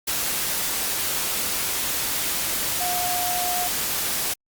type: tone in noise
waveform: sine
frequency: 717 Hz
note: F5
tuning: 45 cents sharp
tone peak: -26 dBFS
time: 2.8-3.68 s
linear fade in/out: 10 ms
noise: white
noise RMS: -25 dBFS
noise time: 0.07-4.34 s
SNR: -4 dB
effects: Opus 48 kbps